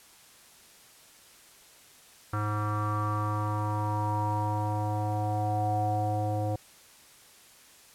square tone with low-pass filter sweep, 105.3 Hz, G#2, 24 cents sharp, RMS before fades -29 dBFS, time 2.33-6.56 s, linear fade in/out 5 ms, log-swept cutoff 1300 to 650 Hz, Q 8.3, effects white hiss -55 dBFS RMS until 7.94 s + low-pass 12000 Hz 12 dB/octave

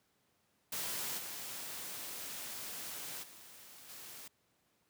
white noise with level steps, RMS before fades -39 / -44 / -55 / -50 dBFS, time 0.72-4.28 s, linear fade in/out 5 ms, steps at 1.17 / 3.22 / 3.88 s, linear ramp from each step 20 ms, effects pink hiss -75 dBFS RMS until 4.89 s + high-pass 100 Hz 12 dB/octave

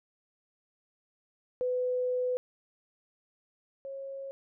sine tone pair in turn, 501 / 544.9 Hz, B4 / C#5, +25 / -30 cents, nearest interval minor second, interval 145 cents, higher second, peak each -27 / -37 dBFS, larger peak first, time 1.61-2.37 / 3.85-4.31 s, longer first, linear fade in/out 0 ms, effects none

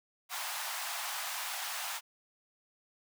pink high-pass noise, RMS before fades -38 dBFS, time 0.29-2.01 s, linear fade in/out 50 ms, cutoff 710 Hz, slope 48 dB/octave, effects none

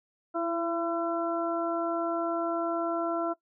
harmonic tone with a mistuned harmonic, 337.5 Hz, E4, 41 cents sharp, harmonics 1 / 2 / 3 / 4, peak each -31 / -31 / -39 / -34 dBFS, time 0.34-3.34 s, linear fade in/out 20 ms, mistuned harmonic 1, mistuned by -19 cents, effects noise-tail reverb RT60 0.1 s tail -18 dB re dry

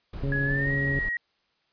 brown noise, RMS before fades -35 dBFS, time 0.13-1.09 s, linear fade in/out 5 ms
harmonic tone, 138.59 Hz, C#3, in tune, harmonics 1 / 2 / 3 / 4, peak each -27 / -33 / -37 / -39 dBFS, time 0.23-0.99 s, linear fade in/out 2 ms
sine tone with pitch glide, 1681 to 1897.8 Hz, G#6 to A#6, +20 to +31 cents, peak -26 dBFS, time 0.32-1.17 s, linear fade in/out 2 ms, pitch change +211 cents, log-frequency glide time 0.44-0.72 s
effects white hiss -70 dBFS RMS until 1.72 s + resampled to 11025 Hz

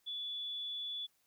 sine tone, 3440 Hz, A7, 40 cents flat, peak -38 dBFS, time 0.06-1.07 s, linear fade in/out 20 ms, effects white hiss -75 dBFS RMS until 1.26 s

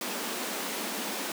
pink high-pass noise, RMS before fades -34 dBFS, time 0.01-1.32 s, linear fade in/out 2 ms, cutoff 190 Hz, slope 96 dB/octave, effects none

